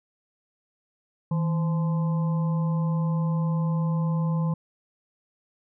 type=harmonic tone with a mistuned harmonic; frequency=172.3 Hz; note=F3; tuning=23 cents flat; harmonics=1 / 3 / 5 / 6; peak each=-22 / -38 / -41 / -39 dBFS; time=1.31-4.54 s; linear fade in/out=5 ms; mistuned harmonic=1; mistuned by=-110 cents; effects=none